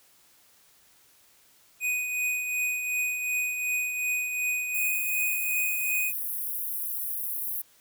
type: tone with tremolo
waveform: square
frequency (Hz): 2489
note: D#7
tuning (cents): 0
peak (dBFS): -25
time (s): 1.8-6.13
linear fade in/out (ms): 50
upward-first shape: triangle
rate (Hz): 2.7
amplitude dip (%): 50
type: high-pass noise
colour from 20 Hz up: pink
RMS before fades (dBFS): -32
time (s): 4.74-7.62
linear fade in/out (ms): 10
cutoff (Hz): 11000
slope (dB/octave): 48
effects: white hiss -60 dBFS RMS until 7.8 s